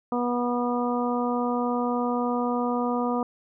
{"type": "harmonic tone", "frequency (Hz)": 243.3, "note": "B3", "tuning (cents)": -26, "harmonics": [1, 2, 3, 4, 5], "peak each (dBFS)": [-26, -29, -31, -32, -33], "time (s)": [0.12, 3.23], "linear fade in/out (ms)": 2, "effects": []}